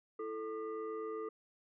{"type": "tone with frequency modulation", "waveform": "sine", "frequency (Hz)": 439.1, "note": "A4", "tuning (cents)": -4, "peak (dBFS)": -38, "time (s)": [0.19, 1.29], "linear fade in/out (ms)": 5, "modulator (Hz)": 770, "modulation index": 0.78, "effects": []}